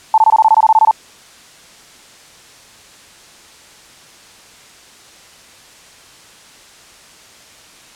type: tone bursts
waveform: sine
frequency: 880 Hz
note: A5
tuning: in tune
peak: -5 dBFS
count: 13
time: 0.14-0.911 s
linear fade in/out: 2 ms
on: 39 ms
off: 22 ms
effects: white hiss -42 dBFS RMS until 7.95 s + low-pass 8000 Hz 12 dB/octave